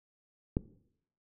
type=click; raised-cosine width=3 ms; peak=-15 dBFS; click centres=0.569 s; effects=noise-tail reverb RT60 0.7 s tail -18 dB re dry